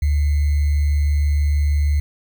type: tone with sample-and-hold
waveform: sine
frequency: 73.1 Hz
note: D2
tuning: 7 cents flat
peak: -14 dBFS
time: 0.02-2 s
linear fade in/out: 5 ms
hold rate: 2100 Hz
effects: none